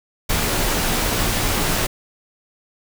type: noise with comb filter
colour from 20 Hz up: pink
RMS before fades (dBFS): -20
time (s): 0.29-1.87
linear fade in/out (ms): 10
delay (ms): 15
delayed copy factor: -0.5
effects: none